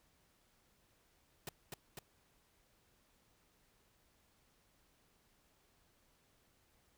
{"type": "noise with echo", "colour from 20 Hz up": "pink", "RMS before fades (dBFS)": -44, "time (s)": [1.47, 1.49], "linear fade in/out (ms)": 2, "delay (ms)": 250, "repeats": 2, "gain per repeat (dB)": -2, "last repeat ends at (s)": 1.99, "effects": ["pink hiss -73 dBFS RMS until 6.97 s"]}